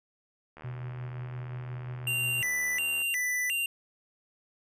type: click train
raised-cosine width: 0.5 ms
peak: -32 dBFS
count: 189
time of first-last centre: 0.57-3.018 s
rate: 76.8 Hz
type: tone with tremolo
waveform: triangle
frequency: 124.5 Hz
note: B2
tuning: 14 cents sharp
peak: -32 dBFS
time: 0.64-2.42 s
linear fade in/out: 5 ms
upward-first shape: sine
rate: 5.7 Hz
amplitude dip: 30%
type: tone with vibrato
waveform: square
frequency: 2349 Hz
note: D7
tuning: in tune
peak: -28 dBFS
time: 2.07-3.66 s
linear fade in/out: 2 ms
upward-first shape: square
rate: 1.4 Hz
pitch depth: 290 cents each way
effects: none